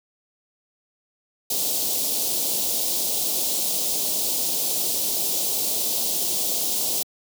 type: band-stop noise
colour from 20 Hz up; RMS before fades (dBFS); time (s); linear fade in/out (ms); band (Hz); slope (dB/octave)
white; -24; 1.5-7.03; 5; 750 to 3400; 24
effects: high-pass 200 Hz 12 dB/octave